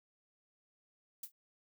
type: noise with exponential decay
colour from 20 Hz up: violet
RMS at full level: -38 dBFS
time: 1.23-1.32 s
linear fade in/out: 5 ms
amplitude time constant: 19 ms
effects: none